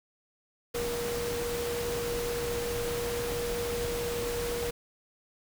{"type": "tone in noise", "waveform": "sine", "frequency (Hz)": 475.9, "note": "A#4", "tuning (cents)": 36, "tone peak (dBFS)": -31, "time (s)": [0.74, 4.71], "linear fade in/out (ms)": 10, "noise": "pink", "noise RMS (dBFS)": -36, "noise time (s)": [0.74, 4.71], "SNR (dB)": 2, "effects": []}